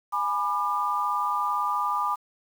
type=chord; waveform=sine; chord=G# diminished; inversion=none; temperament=equal with one note detuned; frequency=830.6 / 987.8 / 1199.3 Hz; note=G#5 / B5 / D6; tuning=0 / 0 / +36 cents; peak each=-31 / -28 / -26 dBFS; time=0.12-2.16 s; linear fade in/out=20 ms; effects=8-bit